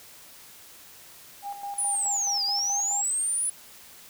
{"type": "tone with tremolo", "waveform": "sine", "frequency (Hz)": 806, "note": "G5", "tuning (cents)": 48, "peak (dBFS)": -31, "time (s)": [1.42, 3.05], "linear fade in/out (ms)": 50, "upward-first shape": "square", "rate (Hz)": 4.7, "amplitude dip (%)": 60}
{"type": "linear two-way sweep", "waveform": "sine", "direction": "down then up", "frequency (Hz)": [10090, 4699, 10090], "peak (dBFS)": -24, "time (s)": [1.78, 3.5], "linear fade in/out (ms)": 5, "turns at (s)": 2.44}
{"effects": ["white hiss -49 dBFS RMS until 4.09 s"]}